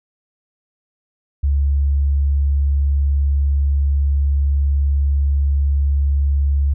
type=tone; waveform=sine; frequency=70.3 Hz; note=C#2; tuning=25 cents sharp; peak=-13 dBFS; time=1.43-6.74 s; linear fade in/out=10 ms; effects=none